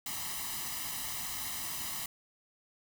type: noise with comb filter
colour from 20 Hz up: white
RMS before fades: -38 dBFS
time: 0.06-2.06 s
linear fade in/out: 2 ms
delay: 1 ms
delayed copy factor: +0.75
effects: none